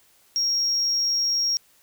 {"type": "tone", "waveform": "triangle", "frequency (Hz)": 5588, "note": "F8", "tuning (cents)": 0, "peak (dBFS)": -18, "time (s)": [0.36, 1.57], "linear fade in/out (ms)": 0, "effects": ["tanh soft clip ceiling -16 dBFS", "white hiss -59 dBFS RMS until 1.82 s"]}